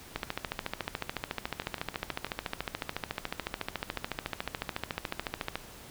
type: two click trains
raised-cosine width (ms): 0.3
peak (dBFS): -15 / -23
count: 76 / 5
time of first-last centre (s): 0.16-5.556 / 1.62-2.267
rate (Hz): 13.9 / 6.18
effects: pink hiss -49 dBFS RMS until 5.9 s